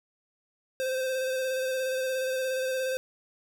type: tone with vibrato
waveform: square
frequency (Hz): 520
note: C5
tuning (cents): -11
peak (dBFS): -28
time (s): 0.8-2.97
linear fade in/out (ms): 0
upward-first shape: square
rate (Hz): 17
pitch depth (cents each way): 18
effects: none